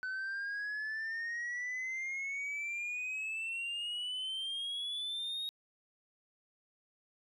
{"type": "exponential sweep", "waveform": "sine", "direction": "up", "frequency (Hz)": [1505, 3769], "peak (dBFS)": -33, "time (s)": [0.03, 5.49], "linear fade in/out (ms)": 0, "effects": ["tanh soft clip ceiling -35 dBFS"]}